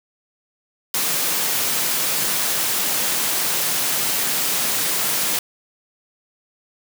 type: high-pass noise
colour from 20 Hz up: white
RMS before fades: -21 dBFS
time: 0.94-5.39 s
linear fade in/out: 2 ms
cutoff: 120 Hz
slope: 48 dB/octave
effects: none